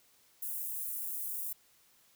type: high-pass noise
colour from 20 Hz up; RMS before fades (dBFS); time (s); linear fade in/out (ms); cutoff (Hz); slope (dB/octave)
white; -38; 0.42-1.53; 5; 10000; 24
effects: white hiss -66 dBFS RMS until 2.15 s